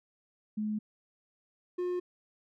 sine / triangle tone pair in turn, 213 / 358.2 Hz, G#3 / F4, +44 / +44 cents, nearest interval major sixth, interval 900 cents, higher second, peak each -30 / -28 dBFS, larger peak second, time 0.57-0.79 / 1.78-2 s, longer neither, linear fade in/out 10 ms, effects none

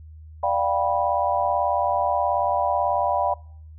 sine chord, G dominant seventh, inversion second, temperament just, 588 / 705.6 / 784 / 980 Hz, D5 / F5 / G5 / B5, +2 / +18 / 0 / -14 cents, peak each -25 dBFS, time 0.43-3.34 s, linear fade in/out 5 ms, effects noise-tail reverb RT60 0.6 s tail -23 dB re dry + added 78 Hz sine -40 dBFS peak until 3.78 s

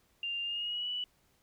sine tone with pitch glide, 2794 to 2957 Hz, F7 to F#7, 0 to -2 cents, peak -33 dBFS, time 0.23-1.04 s, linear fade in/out 2 ms, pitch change +98 cents, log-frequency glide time 0.43-0.89 s, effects pink hiss -70 dBFS RMS until 1.42 s

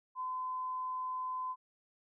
sine tone, 1021 Hz, C6, 43 cents flat, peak -35 dBFS, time 0.15-1.56 s, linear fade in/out 50 ms, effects none

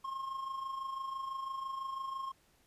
triangle tone with amplitude modulation, 1071 Hz, C6, 40 cents sharp, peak -33 dBFS, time 0.04-2.32 s, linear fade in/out 10 ms, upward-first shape sine, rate 26 Hz, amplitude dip 55%, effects pink hiss -69 dBFS RMS until 2.66 s + resampled to 32000 Hz

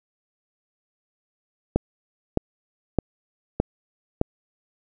click train, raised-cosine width 2 ms, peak -5 dBFS, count 5, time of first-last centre 1.76-4.214 s, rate 1.63 Hz, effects none

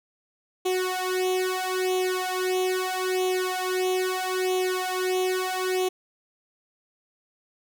sawtooth tone with flanger, 370 Hz, F#4, in tune, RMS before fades -26 dBFS, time 0.65-5.89 s, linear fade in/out 10 ms, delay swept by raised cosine 0.3 to 2.4 ms, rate 0.77 Hz, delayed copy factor +1, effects none

